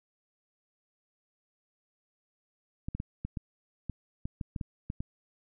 clicks, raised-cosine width 5 ms, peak -22 dBFS, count 12, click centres 2.885 / 2.95 / 3.001 / 3.25 / 3.372 / 3.897 / 4.255 / 4.412 / 4.562 / 4.612 / 4.901 / 5.005 s, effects none

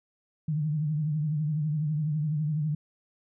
sine tone with vibrato, 152.1 Hz, D#3, 39 cents flat, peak -25 dBFS, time 0.48-2.75 s, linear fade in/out 5 ms, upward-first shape triangle, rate 12 Hz, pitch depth 96 cents each way, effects none

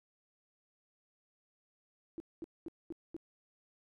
sine tone bursts, 331.3 Hz, E4, 9 cents sharp, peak -39 dBFS, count 5, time 2.18-3.165 s, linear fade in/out 0 ms, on 21 ms, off 220 ms, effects none

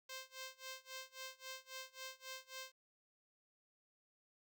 5% pulse tone with tremolo, 523.3 Hz, C5, in tune, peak -34 dBFS, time 0.09-2.72 s, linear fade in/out 5 ms, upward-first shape sine, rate 3.7 Hz, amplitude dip 95%, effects none

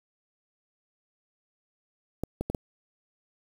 clicks, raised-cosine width 2 ms, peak -16 dBFS, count 4, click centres 2.236 / 2.41 / 2.5 / 2.548 s, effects 7-bit

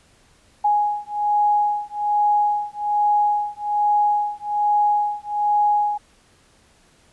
sine beating tone pair, 830.6 / 831.8 Hz, G#5 / G#5, 0 / +2 cents, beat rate 1.2 Hz, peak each -20 dBFS, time 0.64-5.98 s, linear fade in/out 10 ms, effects pink hiss -56 dBFS RMS until 7.12 s + resampled to 24000 Hz

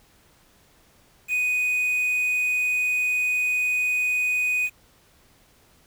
triangle tone with quantisation, 2489 Hz, D#7, in tune, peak -19 dBFS, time 1.28-4.7 s, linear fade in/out 50 ms, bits 7, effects pink hiss -58 dBFS RMS until 5.86 s

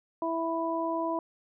harmonic tone, 329.6 Hz, E4, in tune, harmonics 1 / 2 / 3, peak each -32 / -32 / -32 dBFS, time 0.22-1.19 s, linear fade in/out 2 ms, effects none

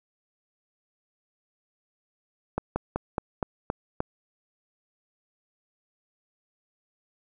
slowing click train, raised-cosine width 1 ms, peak -12 dBFS, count 7, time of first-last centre 2.58-4.004 s, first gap 180 ms, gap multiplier 1.11, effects none

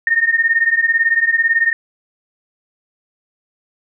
sine beating tone pair, 1821 / 1839 Hz, A#6 / A#6, -41 / -24 cents, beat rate 18 Hz, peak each -16 / -14 dBFS, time 0.07-1.73 s, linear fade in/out 2 ms, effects none

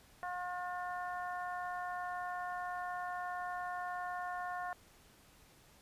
harmonic tone, 358.4 Hz, F4, 45 cents sharp, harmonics 2 / 3 / 4 / 5, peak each -40 / -44 / -46 / -48 dBFS, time 0.23-4.73 s, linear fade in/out 0 ms, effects pink hiss -63 dBFS RMS until 5.81 s + resampled to 32000 Hz

